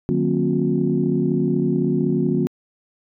sine tone cluster, 151.4 / 183.2 / 232.8 / 268.7 / 361.5 Hz, D#3 / F#3 / A#3 / C4 / F#4, -47 / -17 / -2 / +46 / -40 cents, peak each -23 dBFS, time 0.09-2.47 s, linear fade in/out 0 ms, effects tanh soft clip ceiling -6 dBFS

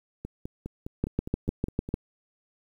two click trains, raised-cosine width 3 ms, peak -22 / -12 dBFS, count 9 / 7, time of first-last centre 0.25-1.889 / 1.04-1.941 s, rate 4.88 / 6.66 Hz, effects 9-bit

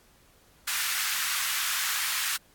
pink high-pass noise, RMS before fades -29 dBFS, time 0.67-2.37 s, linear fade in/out 10 ms, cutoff 1300 Hz, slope 24 dB/octave, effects pink hiss -60 dBFS RMS until 2.54 s + AAC 64 kbps

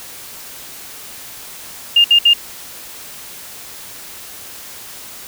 sine tone bursts, 2817 Hz, F7, 14 cents sharp, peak -6 dBFS, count 3, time 1.96-2.335 s, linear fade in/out 5 ms, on 83 ms, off 63 ms, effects white hiss -34 dBFS RMS until 5.27 s

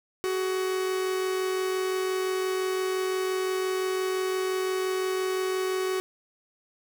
45% pulse tone pair together, 374.2 / 420 Hz, F#4 / G#4, +20 / +19 cents, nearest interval major second, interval 199 cents, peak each -26 / -36 dBFS, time 0.24-6 s, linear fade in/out 0 ms, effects none

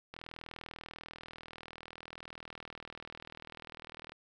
click train, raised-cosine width 0.3 ms, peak -29 dBFS, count 161, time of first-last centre 0.14-4.12 s, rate 40.2 Hz, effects none

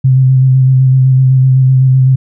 sine tone with vibrato, 130.81 Hz, C3, in tune, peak -4 dBFS, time 0.04-2.16 s, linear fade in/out 10 ms, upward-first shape square, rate 7.9 Hz, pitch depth 18 cents each way, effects none

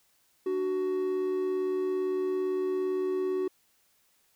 triangle tone pair together, 295.5 / 373.2 Hz, D4 / F#4, +11 / +15 cents, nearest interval major third, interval 404 cents, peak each -35 / -25 dBFS, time 0.46-3.48 s, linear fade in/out 5 ms, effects white hiss -68 dBFS RMS until 4.35 s

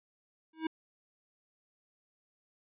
square tone with exponential growth, 320 Hz, D#4, 49 cents sharp, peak -28 dBFS, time 0.53-0.67 s, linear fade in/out 5 ms, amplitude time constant 30 ms, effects resampled to 8000 Hz

